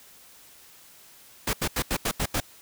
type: noise bursts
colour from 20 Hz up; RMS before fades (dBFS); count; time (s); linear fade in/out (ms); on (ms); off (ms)
pink; -26; 7; 1.47-2.403; 5; 63; 82
effects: white hiss -52 dBFS RMS until 2.61 s